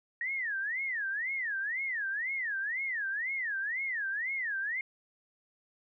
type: tone with vibrato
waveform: sine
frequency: 1842 Hz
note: A#6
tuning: 21 cents flat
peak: -31 dBFS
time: 0.21-4.81 s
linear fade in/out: 2 ms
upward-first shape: sine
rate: 2 Hz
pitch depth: 290 cents each way
effects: none